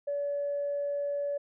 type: tone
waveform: sine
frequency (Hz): 572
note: D5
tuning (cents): -46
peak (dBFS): -28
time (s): 0.07-1.38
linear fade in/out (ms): 10
effects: tanh soft clip ceiling -24 dBFS